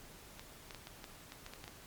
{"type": "clicks", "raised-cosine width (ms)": 0.2, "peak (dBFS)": -29, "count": 10, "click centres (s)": [0.395, 0.708, 0.747, 0.871, 1.042, 1.321, 1.464, 1.536, 1.641, 1.679], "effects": ["pink hiss -55 dBFS RMS until 1.86 s", "MP3 96 kbps"]}